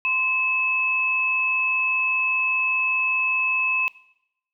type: tone pair together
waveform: sine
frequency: 1030 / 2595 Hz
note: C6 / E7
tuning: -28 / -28 cents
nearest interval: octave + major third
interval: 1600 cents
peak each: -30 / -20 dBFS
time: 0.05-3.88 s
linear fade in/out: 0 ms
effects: noise-tail reverb RT60 0.8 s tail -18 dB re dry